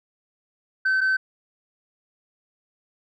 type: tone pair in turn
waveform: sine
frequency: 1535 / 1535 Hz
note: G6 / G6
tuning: -37 / -37 cents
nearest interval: unison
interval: 0 cents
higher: neither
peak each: -16 dBFS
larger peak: neither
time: 0.85-1.01 / 1.01-1.17 s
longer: neither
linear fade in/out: 10 ms
effects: tanh soft clip ceiling -17 dBFS